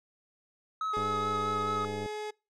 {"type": "tone with vibrato", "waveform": "triangle", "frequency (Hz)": 1276, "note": "D#6", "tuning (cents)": 43, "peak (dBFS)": -28, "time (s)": [0.81, 1.85], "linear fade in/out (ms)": 2, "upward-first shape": "sine", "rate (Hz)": 4.7, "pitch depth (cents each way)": 17}
{"type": "tone", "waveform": "30% pulse", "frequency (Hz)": 423.9, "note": "G#4", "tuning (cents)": 35, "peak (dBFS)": -32, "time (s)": [0.93, 2.31], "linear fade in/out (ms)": 10}
{"type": "click train", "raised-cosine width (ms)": 2, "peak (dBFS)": -27, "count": 110, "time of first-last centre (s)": [0.97, 2.06], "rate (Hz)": 100}
{"effects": ["noise-tail reverb RT60 0.3 s tail -26 dB re dry", "low-pass 7000 Hz 12 dB/octave"]}